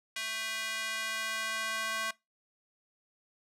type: tone with high-pass filter sweep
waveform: square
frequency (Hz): 221.3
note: A3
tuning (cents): +10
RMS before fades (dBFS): -35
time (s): 0.16-2.11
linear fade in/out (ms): 5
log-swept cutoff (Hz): 2200 to 1300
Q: 1.3
effects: noise-tail reverb RT60 0.2 s tail -21 dB re dry + low-pass 11000 Hz 12 dB/octave